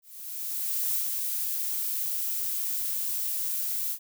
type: noise with ADSR envelope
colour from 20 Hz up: violet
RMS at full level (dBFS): -27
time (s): 0.02-3.99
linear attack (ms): 930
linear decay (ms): 94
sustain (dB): -3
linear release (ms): 79
effects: none